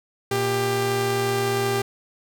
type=tone pair together; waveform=sawtooth; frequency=117.73 / 396 Hz; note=A#2 / G4; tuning=+18 / +18 cents; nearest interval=octave + major sixth; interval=2100 cents; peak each=-23 / -18 dBFS; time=0.31-1.82 s; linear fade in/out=5 ms; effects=none